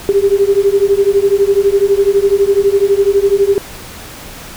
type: beating tone pair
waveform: sine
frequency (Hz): 392 / 404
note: G4 / G#4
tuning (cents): 0 / -48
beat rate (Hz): 12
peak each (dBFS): -11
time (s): 0.09-3.58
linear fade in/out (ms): 0
effects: pink hiss -31 dBFS RMS until 4.56 s